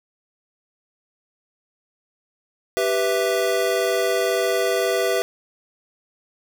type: chord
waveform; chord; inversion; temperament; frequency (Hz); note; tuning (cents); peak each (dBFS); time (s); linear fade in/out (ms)
square; E minor; first; equal; 392 / 493.9 / 659.3; G4 / B4 / E5; 0 / 0 / 0; -24; 2.77-5.22; 0
effects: none